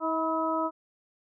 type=harmonic tone with a mistuned harmonic; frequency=320.6 Hz; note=E4; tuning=48 cents flat; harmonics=1 / 2 / 3 / 4; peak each=-31 / -31 / -31 / -31 dBFS; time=0-0.71 s; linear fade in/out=50 ms; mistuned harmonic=3; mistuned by=+34 cents; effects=none